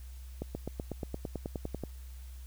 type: accelerating click train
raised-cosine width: 2 ms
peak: -22 dBFS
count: 14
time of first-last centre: 0.42-1.837 s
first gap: 130 ms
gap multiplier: 0.97
effects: added 63 Hz sine -43 dBFS peak until 2.46 s + white hiss -60 dBFS RMS until 2.46 s